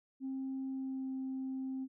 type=tone with pitch glide; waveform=sine; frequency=266 to 263.6 Hz; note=C4 to C4; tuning=+29 to +13 cents; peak=-35 dBFS; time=0.2-1.88 s; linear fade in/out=50 ms; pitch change=-16 cents; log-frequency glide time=0.67-1.11 s; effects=tanh soft clip ceiling -33 dBFS